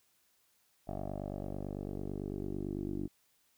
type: tone with low-pass filter sweep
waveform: 10% pulse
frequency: 49 Hz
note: G1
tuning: in tune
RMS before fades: -39 dBFS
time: 0.87-3.08 s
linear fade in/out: 20 ms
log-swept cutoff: 660 to 320 Hz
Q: 4.4
effects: white hiss -72 dBFS RMS until 3.57 s